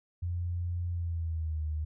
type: tone with pitch glide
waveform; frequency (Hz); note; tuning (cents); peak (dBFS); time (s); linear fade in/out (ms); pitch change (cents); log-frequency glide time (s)
sine; 87.4 to 76.97; F2 to D#2; +2 to -18; -30; 0.22-1.85; 10; -220; 0.9-1.64
effects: none